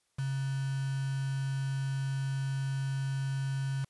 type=tone with quantisation; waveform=sine; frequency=135.4 Hz; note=C#3; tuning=40 cents flat; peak=-30 dBFS; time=0.18-3.85 s; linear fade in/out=10 ms; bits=7; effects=white hiss -75 dBFS RMS until 3.89 s + resampled to 24000 Hz